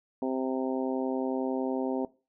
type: harmonic tone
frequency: 130.81 Hz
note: C3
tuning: in tune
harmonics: 2 / 3 / 4 / 5 / 6 / 7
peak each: -30 / -34 / -36 / -38 / -40 / -41 dBFS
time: 0.22-2.05 s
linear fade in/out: 2 ms
effects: noise-tail reverb RT60 0.3 s tail -19 dB re dry